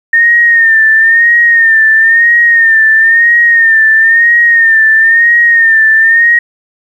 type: tone with vibrato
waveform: sine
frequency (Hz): 1826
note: A#6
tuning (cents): -36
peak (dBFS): -3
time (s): 0.13-6.39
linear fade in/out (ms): 5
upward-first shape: sine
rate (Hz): 1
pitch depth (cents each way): 58
effects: 7-bit